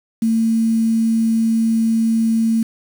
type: tone with quantisation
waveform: sine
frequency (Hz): 225.5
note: A3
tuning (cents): +43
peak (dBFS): -13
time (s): 0.22-2.63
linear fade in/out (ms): 5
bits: 6
effects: none